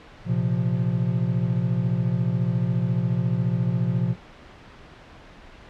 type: chord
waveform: triangle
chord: Bb suspended second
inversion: none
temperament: equal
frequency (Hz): 116.54 / 130.81 / 174.61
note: Bb2 / C3 / F3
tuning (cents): 0 / 0 / 0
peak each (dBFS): -23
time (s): 0.25-4.16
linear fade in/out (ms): 50
effects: pink hiss -46 dBFS RMS until 5.69 s + low-pass 3000 Hz 12 dB/octave